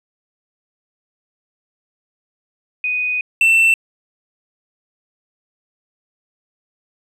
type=tone pair in turn; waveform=sine / triangle; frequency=2489 / 2680 Hz; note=D#7 / E7; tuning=0 / +28 cents; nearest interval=minor second; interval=128 cents; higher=second; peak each=-17 / -8 dBFS; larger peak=second; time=2.84-3.21 / 3.41-3.74 s; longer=first; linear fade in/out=2 ms; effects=resampled to 32000 Hz